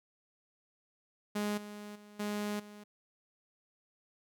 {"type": "tone with level steps", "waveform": "sawtooth", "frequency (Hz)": 207.7, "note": "G#3", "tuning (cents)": 0, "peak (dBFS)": [-28, -40, -49, -30, -45], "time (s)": [1.35, 2.84], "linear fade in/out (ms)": 10, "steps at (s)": [1.57, 1.95, 2.19, 2.59], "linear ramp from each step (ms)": 10, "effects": []}